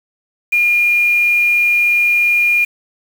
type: tone with quantisation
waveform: sine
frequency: 2419 Hz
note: D#7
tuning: 49 cents flat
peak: -10 dBFS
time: 0.52-2.65 s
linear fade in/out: 10 ms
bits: 5
effects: none